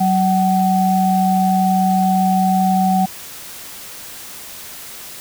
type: tone pair together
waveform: sine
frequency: 187.97 / 753 Hz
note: F#3 / F#5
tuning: +28 / +30 cents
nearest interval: 2 octaves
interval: 2402 cents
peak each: -15 dBFS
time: 0-3.06 s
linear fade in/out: 10 ms
effects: white hiss -34 dBFS RMS until 5.2 s